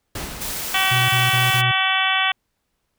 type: noise with exponential decay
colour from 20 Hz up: pink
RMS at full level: -28 dBFS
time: 0.15-1.86 s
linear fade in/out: 5 ms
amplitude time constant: 370 ms
type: high-pass noise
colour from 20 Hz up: white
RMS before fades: -28 dBFS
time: 0.4-1.62 s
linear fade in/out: 20 ms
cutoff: 100 Hz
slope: 24 dB/octave
type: harmonic tone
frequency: 380.8 Hz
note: F#4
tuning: 50 cents sharp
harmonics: 2 / 3 / 4 / 5 / 6 / 7 / 8 / 9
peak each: -25 / -25 / -25 / -25 / -25 / -25 / -25 / -25 dBFS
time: 0.74-2.32 s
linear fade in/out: 5 ms
type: tone bursts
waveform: triangle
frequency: 123.5 Hz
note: B2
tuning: in tune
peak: -18 dBFS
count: 4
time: 0.91-1.717 s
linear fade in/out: 10 ms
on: 180 ms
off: 29 ms
effects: pink hiss -73 dBFS RMS until 2.98 s